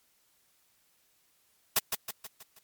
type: noise with echo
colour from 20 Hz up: white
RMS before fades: -24 dBFS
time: 1.76-1.79 s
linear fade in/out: 5 ms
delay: 160 ms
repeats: 5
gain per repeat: -6 dB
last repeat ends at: 2.59 s
effects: white hiss -69 dBFS RMS until 2.63 s + MP3 96 kbps